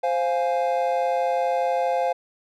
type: chord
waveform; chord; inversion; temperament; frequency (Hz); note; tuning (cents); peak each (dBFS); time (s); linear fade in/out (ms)
triangle; F minor; second; equal; 523.3 / 698.5 / 830.6; C5 / F5 / Ab5; 0 / 0 / 0; -22 / -22 / -25; 0.03-2.13; 10
effects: none